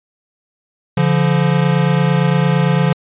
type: tone pair together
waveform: square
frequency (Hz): 143.29 / 172.1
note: D3 / F3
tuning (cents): -42 / -25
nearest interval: minor third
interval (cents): 317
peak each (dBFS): -15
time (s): 0.97-2.93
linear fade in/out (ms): 5
effects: resampled to 8000 Hz

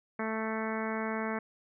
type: harmonic tone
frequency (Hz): 220.5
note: A3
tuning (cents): +4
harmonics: 1 / 2 / 3 / 4 / 5 / 6 / 7 / 8 / 9 / 10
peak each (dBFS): -35 / -38 / -40 / -41 / -42 / -43 / -43 / -44 / -45 / -45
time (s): 0.19-1.39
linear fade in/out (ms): 5
effects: none

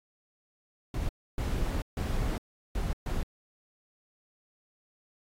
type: noise bursts at uneven times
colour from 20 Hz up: brown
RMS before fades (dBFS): -30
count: 5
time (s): 0.94-1.09 / 1.38-1.82 / 1.97-2.38 / 2.75-2.93 / 3.06-3.23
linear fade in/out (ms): 2
effects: AAC 48 kbps

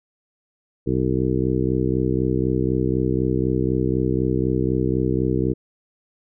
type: harmonic tone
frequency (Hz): 64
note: C2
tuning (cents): -38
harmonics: 1 / 2 / 3 / 4 / 5 / 6 / 7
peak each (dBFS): -28 / -24 / -26 / -29 / -24 / -25 / -28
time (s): 0.86-5.54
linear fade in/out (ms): 20
effects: none

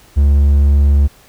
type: tone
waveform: triangle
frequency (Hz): 71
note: C#2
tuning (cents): +42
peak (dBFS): -5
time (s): 0.16-1.08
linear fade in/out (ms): 20
effects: pink hiss -46 dBFS RMS until 1.28 s

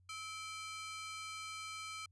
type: ring-modulated tone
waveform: sawtooth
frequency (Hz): 1813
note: A#6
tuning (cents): -49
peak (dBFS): -37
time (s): 0.09-2.06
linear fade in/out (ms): 5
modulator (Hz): 520
effects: added 91 Hz sine -65 dBFS peak until 2.11 s + resampled to 22050 Hz

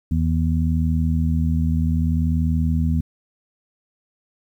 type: harmonic tone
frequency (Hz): 80.6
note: E2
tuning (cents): -38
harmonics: 1 / 2 / 3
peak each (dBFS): -19 / -22 / -24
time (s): 0.11-3.01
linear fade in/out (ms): 5
effects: 9-bit

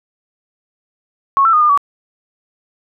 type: tone with pitch steps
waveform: sine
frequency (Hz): 1100 / 1334 / 1229 / 1208 / 1140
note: C#6 / E6 / D#6 / D6 / C#6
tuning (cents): -14 / +20 / -22 / +48 / +48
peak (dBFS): -8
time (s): 1.37-1.775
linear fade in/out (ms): 0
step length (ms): 81
effects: none

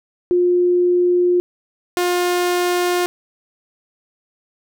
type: tone pair in turn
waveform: sine / sawtooth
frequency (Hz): 355.4 / 355.4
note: F4 / F4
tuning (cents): +30 / +30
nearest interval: unison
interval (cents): 0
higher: neither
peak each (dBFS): -12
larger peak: neither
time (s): 0.31-1.4 / 1.97-3.06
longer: neither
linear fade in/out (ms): 0
effects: none

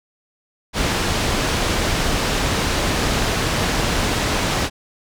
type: low-pass noise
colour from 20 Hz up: pink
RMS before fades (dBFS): -20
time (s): 0.73-4.7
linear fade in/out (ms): 50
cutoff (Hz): 6700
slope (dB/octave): 12
effects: none

